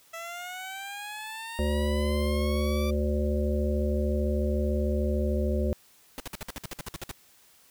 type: linear sweep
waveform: 15% pulse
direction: up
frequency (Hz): 657 to 1174.7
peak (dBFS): -30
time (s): 0.13-2.91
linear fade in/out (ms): 10
type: harmonic tone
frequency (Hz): 73.5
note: D2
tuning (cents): +2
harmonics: 1 / 3 / 5 / 7 / 8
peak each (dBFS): -26 / -31 / -33 / -34 / -35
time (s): 1.59-5.73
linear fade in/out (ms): 0
type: noise bursts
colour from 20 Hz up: pink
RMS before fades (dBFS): -36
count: 13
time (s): 6.18-7.113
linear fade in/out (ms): 0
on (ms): 21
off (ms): 55
effects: white hiss -59 dBFS RMS until 7.7 s